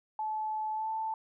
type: tone with pitch glide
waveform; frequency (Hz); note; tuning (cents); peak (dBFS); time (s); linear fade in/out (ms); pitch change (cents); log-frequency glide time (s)
sine; 865 to 882.2; A5 to A5; -30 to +4; -31; 0.19-1.14; 2; +34; 0.73-0.9
effects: none